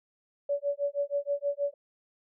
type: tone with tremolo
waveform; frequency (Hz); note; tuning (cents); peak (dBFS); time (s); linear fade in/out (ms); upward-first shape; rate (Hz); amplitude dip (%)
sine; 570; C#5; +48; -24; 0.49-1.74; 5; sine; 6.3; 100
effects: none